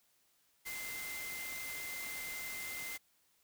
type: tone in noise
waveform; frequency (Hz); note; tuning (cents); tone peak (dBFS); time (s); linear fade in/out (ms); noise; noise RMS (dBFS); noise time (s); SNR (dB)
sine; 2078; C7; -12; -43; 0.65-2.98; 20; white; -45; 0.65-2.98; -1
effects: white hiss -73 dBFS RMS until 3.43 s

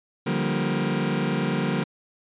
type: chord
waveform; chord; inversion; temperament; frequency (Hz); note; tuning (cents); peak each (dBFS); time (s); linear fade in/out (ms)
sawtooth; G minor seventh; second; just; 147 / 176.4 / 196 / 235.2; D3 / F3 / G3 / Bb3; +2 / +18 / 0 / +16; -24; 0.26-1.84; 10
effects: resampled to 8000 Hz

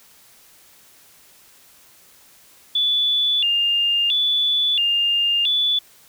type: tone with vibrato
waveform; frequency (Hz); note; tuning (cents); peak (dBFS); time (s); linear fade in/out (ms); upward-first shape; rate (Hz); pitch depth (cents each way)
sine; 3118; G7; -10; -16; 2.75-5.79; 5; square; 0.74; 180
effects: white hiss -51 dBFS RMS until 6.08 s

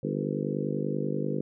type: harmonic tone with a mistuned harmonic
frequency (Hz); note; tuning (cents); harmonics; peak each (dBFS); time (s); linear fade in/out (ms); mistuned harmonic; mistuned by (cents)
50.2; G1; +42; 3 / 4 / 5 / 6 / 7 / 8 / 9 / 10; -33 / -34 / -35 / -36 / -36 / -37 / -38 / -38; 0.03-1.41; 5; 9; +28
effects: none

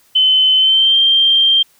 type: tone with pitch glide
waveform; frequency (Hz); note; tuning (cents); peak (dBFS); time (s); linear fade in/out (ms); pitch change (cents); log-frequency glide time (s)
sine; 3050 to 3169; G7 to G7; -48 to +18; -8; 0.15-1.63; 10; +66; 0.57-0.97
effects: white hiss -53 dBFS RMS until 1.79 s

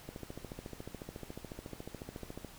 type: click train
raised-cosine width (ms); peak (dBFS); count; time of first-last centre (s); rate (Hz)
2; -29; 34; 0.09-2.447; 14
effects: pink hiss -54 dBFS RMS until 2.58 s

